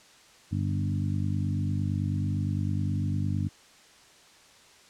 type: harmonic tone with a mistuned harmonic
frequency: 49 Hz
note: G1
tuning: in tune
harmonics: 2 / 3 / 4 / 5 / 6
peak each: -28 / -32 / -34 / -36 / -38 dBFS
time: 0.51-3.49 s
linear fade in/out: 20 ms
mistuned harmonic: 2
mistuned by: -25 cents
effects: white hiss -55 dBFS RMS until 4.89 s + low-pass 7000 Hz 12 dB/octave